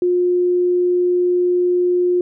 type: tone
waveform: sine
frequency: 356.9 Hz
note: F4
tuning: 38 cents sharp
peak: -13 dBFS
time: 0.02-2.21 s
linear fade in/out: 2 ms
effects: none